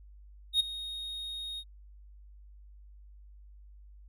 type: tone with ADSR envelope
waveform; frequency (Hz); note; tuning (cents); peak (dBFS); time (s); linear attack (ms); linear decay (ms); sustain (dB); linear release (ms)
triangle; 3729; A#7; 0; -19; 0.53-1.64; 70; 12; -16; 55
effects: added 50 Hz sine -50 dBFS peak until 4.08 s